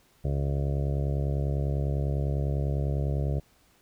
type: harmonic tone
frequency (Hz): 70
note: C#2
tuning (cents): +18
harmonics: 1 / 2 / 3 / 4 / 5 / 6 / 7 / 8 / 9 / 10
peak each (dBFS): -28 / -28 / -42 / -43 / -41 / -40 / -45 / -41 / -43 / -48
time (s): 0.24-3.4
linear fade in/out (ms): 10
effects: pink hiss -63 dBFS RMS until 3.81 s